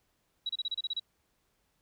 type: tone bursts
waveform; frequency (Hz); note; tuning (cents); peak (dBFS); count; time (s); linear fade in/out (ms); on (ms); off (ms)
sine; 3885; B7; -29; -30; 9; 0.46-0.997; 5; 33; 30
effects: pink hiss -75 dBFS RMS until 1.81 s